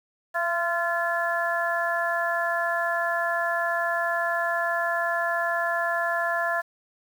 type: harmonic tone with a mistuned harmonic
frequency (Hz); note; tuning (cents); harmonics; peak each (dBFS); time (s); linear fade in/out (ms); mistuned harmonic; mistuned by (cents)
344.8; F4; -22; 2 / 3 / 4 / 5; -27 / -31 / -31 / -27; 0.34-6.62; 20; 2; -28
effects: 8-bit